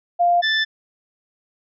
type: tone pair in turn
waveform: sine / 25% pulse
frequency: 698.5 / 1760.1 Hz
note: F5 / A6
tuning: 0 / 0 cents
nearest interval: octave + major third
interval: 1600 cents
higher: second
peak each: -13 / -13 dBFS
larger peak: neither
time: 0.19-0.42 / 0.42-0.65 s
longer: neither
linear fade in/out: 20 ms
effects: resampled to 16000 Hz